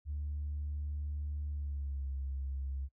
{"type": "tone with pitch glide", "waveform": "sine", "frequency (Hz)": [73.42, 67.72], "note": ["D2", "C#2"], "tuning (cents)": [0, -40], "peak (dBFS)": -34, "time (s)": [0.05, 2.89], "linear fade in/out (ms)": 50, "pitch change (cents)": -140, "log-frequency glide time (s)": [1.49, 2.09], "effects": ["noise-tail reverb RT60 0.1 s tail -24 dB re dry", "tanh soft clip ceiling -31 dBFS"]}